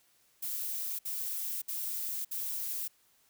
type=noise bursts; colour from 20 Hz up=violet; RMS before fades=-36 dBFS; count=4; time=0.42-2.88 s; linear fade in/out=10 ms; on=570 ms; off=60 ms; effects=white hiss -68 dBFS RMS until 3.29 s